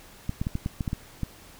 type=clicks; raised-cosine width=5 ms; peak=-15 dBFS; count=9; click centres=0.294 / 0.415 / 0.469 / 0.554 / 0.661 / 0.808 / 0.878 / 0.931 / 1.233 s; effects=pink hiss -50 dBFS RMS until 1.59 s